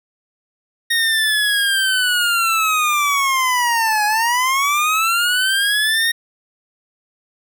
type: linear two-way sweep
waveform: 25% pulse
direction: down then up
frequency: 1864.7 to 830.6 to 1864.7 Hz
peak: -11 dBFS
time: 0.9-6.12 s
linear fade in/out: 10 ms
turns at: 4.05 s
effects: none